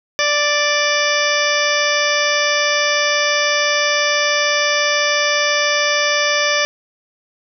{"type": "harmonic tone", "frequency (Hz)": 587.3, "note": "D5", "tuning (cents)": 0, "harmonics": [1, 2, 3, 4, 5, 6, 8, 9, 10], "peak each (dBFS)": [-20, -23, -20, -21, -26, -25, -26, -25, -26], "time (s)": [0.19, 6.65], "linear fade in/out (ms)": 0, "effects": []}